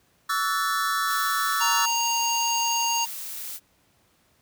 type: chord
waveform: square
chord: F# minor seventh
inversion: second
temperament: equal with one note detuned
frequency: 1135.3 / 1318.5 / 1480 / 1760 Hz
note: C#6 / E6 / F#6 / A6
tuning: +41 / 0 / 0 / 0 cents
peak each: -29 / -27 / -33 / -31 dBFS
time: 0.29-1.86 s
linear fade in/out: 10 ms
type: noise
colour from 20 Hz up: blue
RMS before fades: -35 dBFS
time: 1.06-3.6 s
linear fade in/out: 50 ms
type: harmonic tone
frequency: 932.3 Hz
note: A#5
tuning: in tune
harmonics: 1 / 3 / 5 / 7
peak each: -25 / -28 / -32 / -28 dBFS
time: 1.6-3.06 s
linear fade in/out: 20 ms
effects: pink hiss -64 dBFS RMS until 4.41 s + high-pass 60 Hz 12 dB/octave